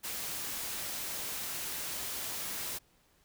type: noise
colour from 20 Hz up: white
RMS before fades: -38 dBFS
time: 0.03-2.79 s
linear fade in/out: 20 ms
effects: pink hiss -68 dBFS RMS until 3.24 s